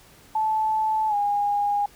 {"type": "tone with pitch glide", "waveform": "sine", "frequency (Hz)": [871, 817.4], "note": ["A5", "G#5"], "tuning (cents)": [-18, -28], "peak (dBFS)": -20, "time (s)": [0.35, 1.86], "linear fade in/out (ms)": 5, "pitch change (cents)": -110, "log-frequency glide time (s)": [1.08, 1.15], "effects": ["pink hiss -52 dBFS RMS until 1.95 s"]}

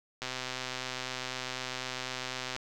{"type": "click train", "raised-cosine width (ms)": 0.2, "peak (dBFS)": -18, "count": 301, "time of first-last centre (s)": [0.22, 2.564], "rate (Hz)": 128, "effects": []}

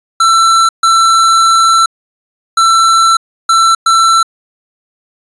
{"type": "tone bursts at uneven times", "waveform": "square", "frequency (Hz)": 1339, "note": "E6", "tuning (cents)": 27, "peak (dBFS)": -6, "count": 5, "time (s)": [[0.2, 0.69], [0.83, 1.86], [2.57, 3.17], [3.49, 3.75], [3.86, 4.23]], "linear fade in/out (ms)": 5, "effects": ["resampled to 22050 Hz"]}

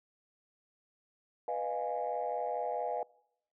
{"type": "chord", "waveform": "sine", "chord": "F half-diminished seventh", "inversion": "second", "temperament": "equal with one note detuned", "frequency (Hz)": [493.9, 614, 698.5, 830.6], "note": ["Cb5", "Eb5", "F5", "Ab5"], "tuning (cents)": [0, -23, 0, 0], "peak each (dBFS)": [-37, -38, -36, -37], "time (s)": [1.48, 3.03], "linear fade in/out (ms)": 2, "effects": ["noise-tail reverb RT60 0.8 s tail -25 dB re dry", "tanh soft clip ceiling -24 dBFS"]}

